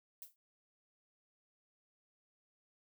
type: noise with exponential decay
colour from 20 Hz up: violet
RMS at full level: -45 dBFS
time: 0.22-0.36 s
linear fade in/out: 1 ms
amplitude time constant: 29 ms
effects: none